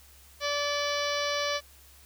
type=harmonic tone with a mistuned harmonic; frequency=579 Hz; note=D5; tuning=25 cents flat; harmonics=1 / 2 / 3 / 4 / 5 / 6 / 7 / 8 / 9 / 10; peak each=-31 / -34 / -36 / -37 / -38 / -39 / -39 / -40 / -41 / -41 dBFS; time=0.4-1.61 s; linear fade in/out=50 ms; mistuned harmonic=5; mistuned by=+48 cents; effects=added 68 Hz sine -56 dBFS peak until 2.05 s + white hiss -56 dBFS RMS until 2.05 s